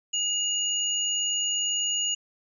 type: tone pair together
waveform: sine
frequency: 2870 / 6821 Hz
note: F7 / G#8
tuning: +47 / +45 cents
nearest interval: octave + minor third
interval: 1498 cents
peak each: -27 dBFS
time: 0.13-2.15 s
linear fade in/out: 10 ms
effects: none